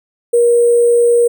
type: tone with sample-and-hold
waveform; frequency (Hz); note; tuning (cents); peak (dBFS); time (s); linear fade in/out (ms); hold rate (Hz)
sine; 475.2; A#4; +33; -7; 0.33-1.28; 10; 8820
effects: none